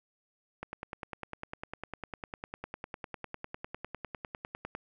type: click train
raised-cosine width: 0.5 ms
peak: -23 dBFS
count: 42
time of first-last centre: 0.63-4.751 s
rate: 9.95 Hz
effects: none